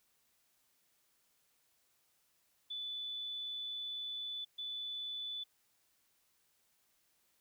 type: tone bursts at uneven times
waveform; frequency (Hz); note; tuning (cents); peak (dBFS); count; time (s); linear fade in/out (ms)
sine; 3482; A7; -19; -39; 2; 2.7-4.45 / 4.58-5.44; 10
effects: white hiss -75 dBFS RMS until 7.4 s